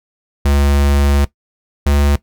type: tone pair in turn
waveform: square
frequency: 70.7 / 71.44 Hz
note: C#2 / D2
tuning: +35 / -47 cents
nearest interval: unison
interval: 18 cents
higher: second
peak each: -11 dBFS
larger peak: neither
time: 0.45-1.25 / 1.86-2.16 s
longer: first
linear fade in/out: 5 ms
effects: noise-tail reverb RT60 0.1 s tail -17 dB re dry